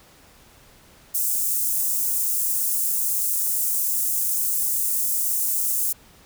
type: high-pass noise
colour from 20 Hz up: white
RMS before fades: -23 dBFS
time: 1.14-5.93 s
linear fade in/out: 10 ms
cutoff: 7500 Hz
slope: 24 dB/octave
effects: pink hiss -52 dBFS RMS until 6.25 s